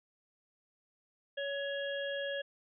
harmonic tone with a mistuned harmonic, 560 Hz, C#5, 18 cents sharp, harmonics 1 / 3 / 5 / 6, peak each -36 / -40 / -48 / -44 dBFS, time 1.37-2.42 s, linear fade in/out 10 ms, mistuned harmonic 6, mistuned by -40 cents, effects none

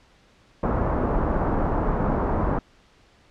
pink low-pass noise, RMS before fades -23 dBFS, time 0.63-2.59 s, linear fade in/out 5 ms, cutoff 1200 Hz, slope 24 dB/octave, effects pink hiss -57 dBFS RMS until 3.3 s + low-pass 5000 Hz 12 dB/octave

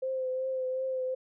sine tone with vibrato, 519 Hz, C5, 14 cents flat, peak -29 dBFS, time 0.02-1.15 s, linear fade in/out 10 ms, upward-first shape triangle, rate 2.7 Hz, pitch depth 28 cents each way, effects none

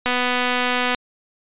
click train, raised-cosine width 0.3 ms, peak -5 dBFS, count 221, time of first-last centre 0.06-0.947 s, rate 248 Hz, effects resampled to 8000 Hz

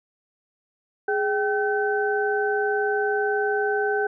sine tone cluster, 416.3 / 778 / 1528 Hz, G#4 / G5 / G6, +4 / -13 / -45 cents, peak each -23 / -27 / -26 dBFS, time 1.08-4.07 s, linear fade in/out 5 ms, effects none

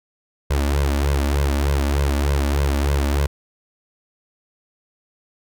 sawtooth tone with flanger, 70.6 Hz, C#2, 32 cents sharp, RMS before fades -19 dBFS, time 0.5-3.27 s, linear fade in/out 10 ms, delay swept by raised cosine 1.9 to 3.5 ms, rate 3.3 Hz, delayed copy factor +1, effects none

